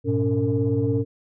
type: tone cluster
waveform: sine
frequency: 103.9 / 121.3 / 282.4 / 454.6 Hz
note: G#2 / B2 / C#4 / A#4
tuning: +1 / -31 / +32 / -43 cents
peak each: -24 dBFS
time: 0.04-1.05 s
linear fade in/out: 50 ms
effects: tanh soft clip ceiling -11 dBFS